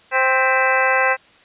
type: harmonic tone with a mistuned harmonic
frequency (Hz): 261.9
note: C4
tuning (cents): +2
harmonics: 2 / 3 / 4 / 5 / 6 / 7 / 8 / 9 / 10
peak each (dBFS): -21 / -22 / -22 / -27 / -20 / -30 / -21 / -30 / -24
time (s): 0.11-1.17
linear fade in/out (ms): 50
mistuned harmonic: 8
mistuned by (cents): -81
effects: white hiss -50 dBFS RMS until 1.44 s + resampled to 8000 Hz